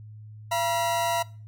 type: tone pair together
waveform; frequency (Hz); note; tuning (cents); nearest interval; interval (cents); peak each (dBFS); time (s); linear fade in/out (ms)
40% pulse; 680.2 / 962; F5 / B5; -46 / -46; tritone; 600; -26 / -25; 0.51-1.23; 10
effects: noise-tail reverb RT60 0.4 s tail -22 dB re dry + added 107 Hz sine -41 dBFS peak until 1.47 s